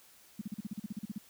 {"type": "tone bursts", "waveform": "sine", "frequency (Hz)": 207.7, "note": "G#3", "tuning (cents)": 0, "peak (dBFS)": -34, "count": 13, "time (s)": [0.39, 1.182], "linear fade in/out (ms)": 5, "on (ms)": 24, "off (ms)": 40, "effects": ["white hiss -60 dBFS RMS until 1.29 s"]}